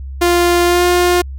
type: tone with pitch glide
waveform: sawtooth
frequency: 349.2 to 354.7 Hz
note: F4 to F4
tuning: 0 to +27 cents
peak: -6 dBFS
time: 0.21-1.22 s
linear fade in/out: 10 ms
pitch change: +27 cents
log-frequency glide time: 0.65-0.84 s
effects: added 67 Hz sine -24 dBFS peak until 1.38 s